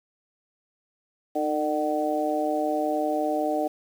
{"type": "harmonic tone with a mistuned harmonic", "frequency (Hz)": 150.8, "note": "D3", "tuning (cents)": 46, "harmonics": [2, 3, 4, 5], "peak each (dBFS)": [-28, -32, -27, -28], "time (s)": [1.35, 3.68], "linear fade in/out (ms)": 10, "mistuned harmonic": 2, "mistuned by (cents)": 30, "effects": ["8-bit"]}